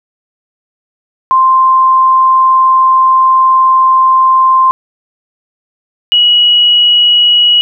sine tone pair in turn, 1046.5 / 2915 Hz, C6 / F#7, 0 / -26 cents, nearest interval octave + tritone, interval 1774 cents, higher second, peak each -4 dBFS, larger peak neither, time 1.31-4.71 / 6.12-7.61 s, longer first, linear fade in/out 0 ms, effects none

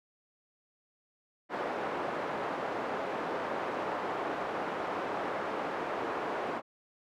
pink band-pass noise, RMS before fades -35 dBFS, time 1.49-6.62 s, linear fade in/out 50 ms, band 420 to 1200 Hz, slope 12 dB/octave, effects none

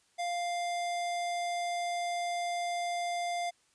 square tone, 698.5 Hz, F5, in tune, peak -32 dBFS, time 0.18-3.51 s, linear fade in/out 20 ms, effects white hiss -69 dBFS RMS until 3.74 s + resampled to 22050 Hz

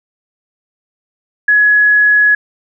sine tone, 1685 Hz, G#6, 25 cents sharp, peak -6 dBFS, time 1.48-2.35 s, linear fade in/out 5 ms, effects none

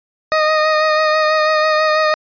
20% pulse tone with vibrato, 620 Hz, D#5, 6 cents flat, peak -7 dBFS, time 0.32-2.14 s, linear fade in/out 0 ms, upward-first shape sine, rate 6.1 Hz, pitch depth 20 cents each way, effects resampled to 11025 Hz

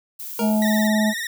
violet noise, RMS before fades -33 dBFS, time 0.19-0.88 s, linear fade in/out 10 ms
25% pulse tone with exponential decay, 468.7 Hz, A#4, 9 cents sharp, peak -19 dBFS, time 0.39-0.74 s, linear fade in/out 2 ms, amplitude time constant 75 ms
harmonic tone, 214.5 Hz, A3, 44 cents flat, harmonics 1 / 3 / 4, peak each -17 / -25 / -30 dBFS, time 0.39-1.14 s, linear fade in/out 50 ms
sawtooth tone with vibrato, 1864.7 Hz, A#6, in tune, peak -22 dBFS, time 0.62-1.27 s, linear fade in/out 2 ms, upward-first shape sine, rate 18 Hz, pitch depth 71 cents each way
effects none

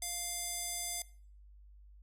square tone with band-pass filter, 698.5 Hz, F5, in tune, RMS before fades -39 dBFS, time 0.02-1.02 s, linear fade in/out 2 ms, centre 9100 Hz, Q 1.8, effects noise-tail reverb RT60 0.5 s tail -21 dB re dry + added 50 Hz sine -54 dBFS peak until 2.02 s

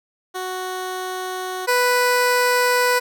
15% pulse tone pair in turn, 370.2 / 494.2 Hz, F#4 / B4, +1 / +1 cents, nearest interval perfect fourth, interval 500 cents, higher second, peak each -19 / -9 dBFS, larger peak second, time 0.34-1.67 / 1.67-3 s, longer neither, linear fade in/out 20 ms, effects none

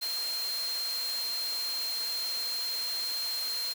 sine tone in noise, 4186 Hz, C8, in tune, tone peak -31 dBFS, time 0.01-3.74 s, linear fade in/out 20 ms, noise white, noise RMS -39 dBFS, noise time 0.01-3.74 s, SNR +5 dB, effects high-pass 400 Hz 12 dB/octave

